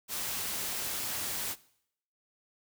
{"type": "noise", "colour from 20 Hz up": "white", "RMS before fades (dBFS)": -35, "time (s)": [0.08, 1.56], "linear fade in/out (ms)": 50, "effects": ["noise-tail reverb RT60 0.7 s tail -20 dB re dry"]}